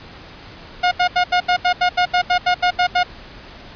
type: tone bursts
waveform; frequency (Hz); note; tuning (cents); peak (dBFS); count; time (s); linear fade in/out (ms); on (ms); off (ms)
sawtooth; 718; F5; +48; -9; 14; 0.83-3.034; 10; 85; 78
effects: pink hiss -39 dBFS RMS until 3.75 s + resampled to 11025 Hz